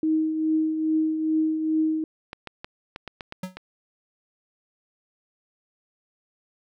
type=tone with tremolo; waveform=sine; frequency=314.8 Hz; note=D#4; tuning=20 cents sharp; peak=-18 dBFS; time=0.03-2.04 s; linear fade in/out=2 ms; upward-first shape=triangle; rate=2.4 Hz; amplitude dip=55%
type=clicks; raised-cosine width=0.3 ms; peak=-19 dBFS; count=8; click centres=2.331 / 2.473 / 2.645 / 2.961 / 3.077 / 3.208 / 3.324 / 3.57 s
type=tone with exponential decay; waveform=square; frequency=185 Hz; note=F#3; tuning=in tune; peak=-27 dBFS; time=3.43-3.57 s; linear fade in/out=5 ms; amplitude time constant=30 ms
effects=none